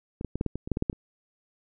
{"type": "clicks", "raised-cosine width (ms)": 3, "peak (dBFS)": [-20, -18, -17, -13, -15, -19, -22, -12, -15, -12, -12, -28], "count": 12, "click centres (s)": [0.211, 0.247, 0.356, 0.411, 0.463, 0.556, 0.675, 0.717, 0.771, 0.824, 0.898, 0.929], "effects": []}